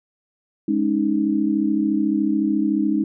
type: chord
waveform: sine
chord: Ab suspended fourth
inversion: none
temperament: equal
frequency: 207.7 / 277.2 / 311.1 Hz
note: Ab3 / Db4 / Eb4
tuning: 0 / 0 / 0 cents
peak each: -22 / -23 / -20 dBFS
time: 0.68-3.04 s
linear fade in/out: 5 ms
effects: none